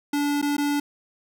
square tone with dropouts, 289 Hz, D4, 28 cents flat, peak -22 dBFS, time 0.13-0.8 s, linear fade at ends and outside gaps 5 ms, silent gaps 0.416-0.425 / 0.568-0.58 s, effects none

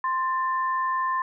sine tone pair together, 1045.5 / 1775 Hz, C6 / A6, -2 / +15 cents, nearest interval major sixth, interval 917 cents, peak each -23 / -32 dBFS, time 0.04-1.22 s, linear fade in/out 2 ms, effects none

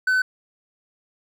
triangle tone, 1513 Hz, F#6, 38 cents sharp, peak -15 dBFS, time 0.07-0.22 s, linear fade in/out 5 ms, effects none

